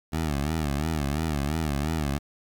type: tone with vibrato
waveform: 15% pulse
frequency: 75.2 Hz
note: D2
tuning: 42 cents sharp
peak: -19 dBFS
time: 0.12-2.19 s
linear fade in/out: 20 ms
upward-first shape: sine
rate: 2.9 Hz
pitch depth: 140 cents each way
effects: 9-bit